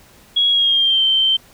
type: tone with pitch glide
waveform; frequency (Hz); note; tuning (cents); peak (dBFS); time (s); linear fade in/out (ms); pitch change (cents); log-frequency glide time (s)
sine; 3322 to 3117; G#7 to G7; 0 to -11; -12; 0.36-1.37; 10; -111; 0.5-1.03
effects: pink hiss -48 dBFS RMS until 1.53 s